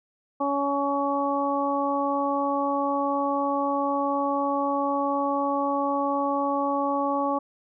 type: harmonic tone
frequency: 281 Hz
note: C#4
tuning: 24 cents sharp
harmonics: 1 / 2 / 3 / 4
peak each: -28 / -28 / -28 / -28 dBFS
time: 0.4-7.39 s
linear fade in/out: 10 ms
effects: none